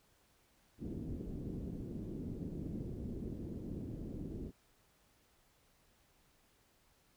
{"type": "low-pass noise", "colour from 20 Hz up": "white", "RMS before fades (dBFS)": -43, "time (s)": [0.78, 4.52], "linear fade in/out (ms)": 50, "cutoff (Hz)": 320, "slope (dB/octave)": 24, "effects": ["pink hiss -71 dBFS RMS until 7.16 s"]}